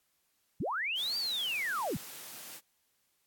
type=linear two-way sweep; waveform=sine; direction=up then down; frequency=90 to 4741 to 90 Hz; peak=-31 dBFS; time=0.6-1.97 s; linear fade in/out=5 ms; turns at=1.17 s
type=high-pass noise; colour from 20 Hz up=white; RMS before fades=-46 dBFS; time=0.95-2.61 s; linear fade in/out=50 ms; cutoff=130 Hz; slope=24 dB/octave
effects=white hiss -75 dBFS RMS until 3.26 s + AAC 64 kbps